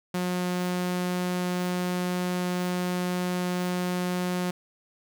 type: tone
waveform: sawtooth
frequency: 179.8 Hz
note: F#3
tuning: 49 cents flat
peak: -22 dBFS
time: 0.14-4.51 s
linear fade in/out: 5 ms
effects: none